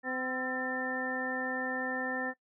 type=harmonic tone with a mistuned harmonic; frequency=256.3 Hz; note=C4; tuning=36 cents flat; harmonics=1 / 2 / 3 / 4 / 5 / 7; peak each=-38 / -39 / -40 / -47 / -45 / -35 dBFS; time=0.03-2.34 s; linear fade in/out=50 ms; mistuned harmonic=5; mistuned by=+75 cents; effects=noise-tail reverb RT60 0.1 s tail -20 dB re dry